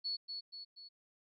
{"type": "tone with echo", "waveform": "sine", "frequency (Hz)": 4404, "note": "C#8", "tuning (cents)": -12, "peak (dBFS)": -35, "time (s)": [0.04, 0.17], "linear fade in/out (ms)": 20, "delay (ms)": 240, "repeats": 3, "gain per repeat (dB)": -5, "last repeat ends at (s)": 0.89, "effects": []}